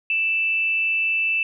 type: tone with amplitude modulation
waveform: sine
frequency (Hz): 2648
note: E7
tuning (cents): +7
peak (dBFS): -17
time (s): 0.1-1.43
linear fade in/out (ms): 2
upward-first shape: sine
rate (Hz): 275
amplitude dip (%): 35
effects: none

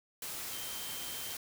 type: tone in noise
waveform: sine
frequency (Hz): 3136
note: G7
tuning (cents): 0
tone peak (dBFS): -47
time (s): 0.52-1.34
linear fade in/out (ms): 2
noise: white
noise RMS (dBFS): -41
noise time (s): 0.22-1.37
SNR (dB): -9
effects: none

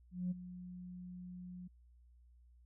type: tone with ADSR envelope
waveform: sine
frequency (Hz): 180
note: F#3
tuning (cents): -47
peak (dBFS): -32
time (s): 0.11-1.68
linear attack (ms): 200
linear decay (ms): 21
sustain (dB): -14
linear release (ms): 11
effects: tanh soft clip ceiling -30 dBFS + added 60 Hz sine -61 dBFS peak until 2.65 s

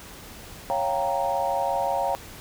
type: chord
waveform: sine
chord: G half-diminished seventh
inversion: second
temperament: equal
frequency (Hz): 554.4 / 698.5 / 784 / 932.3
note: Db5 / F5 / G5 / Bb5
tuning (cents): 0 / 0 / 0 / 0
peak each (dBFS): -28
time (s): 0.7-2.15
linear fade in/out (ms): 0
effects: pink hiss -43 dBFS RMS until 2.4 s

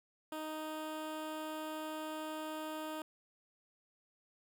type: tone with notch filter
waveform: 15% pulse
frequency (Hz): 311.1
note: D#4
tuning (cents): 0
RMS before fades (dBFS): -42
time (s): 0.32-3.02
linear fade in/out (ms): 2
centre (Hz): 5700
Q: 1.7
effects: none

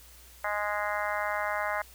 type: harmonic tone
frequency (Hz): 207.7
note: G#3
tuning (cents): 0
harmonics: 3 / 4 / 5 / 6 / 7 / 8 / 9 / 10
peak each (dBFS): -34 / -35 / -36 / -37 / -37 / -38 / -39 / -39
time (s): 0.44-1.82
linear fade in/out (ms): 5
effects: added 60 Hz sine -54 dBFS peak until 1.94 s + white hiss -54 dBFS RMS until 1.94 s

